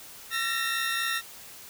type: tone cluster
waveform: 25% pulse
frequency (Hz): 1349 / 1804 / 1868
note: E6 / A6 / A#6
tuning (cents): +40 / +43 / +3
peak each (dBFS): -28 / -30 / -26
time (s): 0.3-1.22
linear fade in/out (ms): 50
effects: white hiss -46 dBFS RMS until 1.69 s